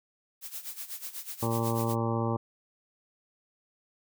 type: noise with tremolo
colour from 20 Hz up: blue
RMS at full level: -37 dBFS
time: 0.41-1.96 s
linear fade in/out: 50 ms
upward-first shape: sine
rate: 8.1 Hz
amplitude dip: 80%
type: harmonic tone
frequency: 114.8 Hz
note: A#2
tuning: 26 cents flat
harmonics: 1 / 2 / 3 / 4 / 5 / 7 / 8 / 9 / 10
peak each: -30 / -33 / -35 / -36 / -37 / -38 / -39 / -40 / -40 dBFS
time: 1.42-2.37 s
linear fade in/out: 10 ms
effects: none